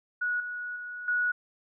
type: tone with level steps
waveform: sine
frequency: 1462 Hz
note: F#6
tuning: 21 cents flat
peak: -26 / -33 / -36 / -24 dBFS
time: 0.21-1.32 s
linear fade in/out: 10 ms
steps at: 0.4 / 0.76 / 1.08 s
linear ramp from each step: 2 ms
effects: none